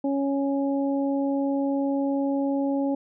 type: harmonic tone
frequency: 277.2 Hz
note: C#4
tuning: in tune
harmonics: 1 / 2 / 3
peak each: -23 / -29 / -35 dBFS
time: 0.04-2.95 s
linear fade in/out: 5 ms
effects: none